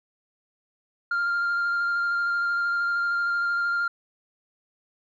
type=tone with vibrato; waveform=sine; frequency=1396.9 Hz; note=F6; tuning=in tune; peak=-20 dBFS; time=1.11-3.88 s; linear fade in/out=5 ms; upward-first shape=square; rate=13 Hz; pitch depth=9 cents each way; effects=tanh soft clip ceiling -21 dBFS